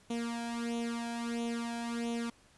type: tone with flanger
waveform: sawtooth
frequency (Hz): 234.1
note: A#3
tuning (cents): +8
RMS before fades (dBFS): -36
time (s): 0.1-2.3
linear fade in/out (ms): 5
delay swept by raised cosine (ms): 0.3 to 1.25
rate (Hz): 1.5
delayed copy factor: +0.75
effects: pink hiss -63 dBFS RMS until 2.57 s + resampled to 24000 Hz